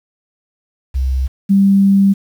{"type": "tone pair in turn", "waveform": "sine", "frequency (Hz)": [65.41, 196.63], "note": ["C2", "G3"], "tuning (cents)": [0, 6], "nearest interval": "octave + perfect fifth", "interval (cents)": 1906, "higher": "second", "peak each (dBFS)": [-13, -7], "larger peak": "second", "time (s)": [[0.94, 1.28], [1.49, 2.14]], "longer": "second", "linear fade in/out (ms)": 20, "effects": ["7-bit"]}